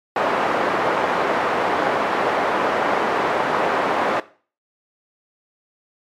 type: band-pass noise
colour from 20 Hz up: pink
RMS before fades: -20 dBFS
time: 0.16-4.2 s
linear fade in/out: 2 ms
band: 470 to 1300 Hz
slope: 12 dB/octave
effects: noise-tail reverb RT60 0.4 s tail -17 dB re dry + MP3 96 kbps